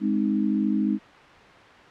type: chord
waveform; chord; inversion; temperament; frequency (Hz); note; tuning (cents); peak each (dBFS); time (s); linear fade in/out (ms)
sine; Ab major; none; equal; 207.7 / 261.6 / 311.1; Ab3 / C4 / Eb4; 0 / 0 / 0; -23 / -27 / -26; 0-0.99; 50
effects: white hiss -47 dBFS RMS until 1.9 s + low-pass 2000 Hz 12 dB/octave